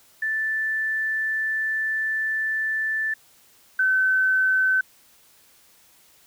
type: tone pair in turn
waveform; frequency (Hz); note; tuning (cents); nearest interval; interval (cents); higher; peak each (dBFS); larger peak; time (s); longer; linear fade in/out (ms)
sine; 1760 / 1526.1; A6 / G6; 0 / -47; major second; 247; first; -22 / -17; second; 0.22-3.14 / 3.79-4.81; first; 5
effects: white hiss -56 dBFS RMS until 6.26 s